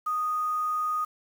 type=tone with quantisation; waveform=sine; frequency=1240 Hz; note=D#6; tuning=6 cents flat; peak=-25 dBFS; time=0.06-1.05 s; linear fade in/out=10 ms; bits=8; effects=none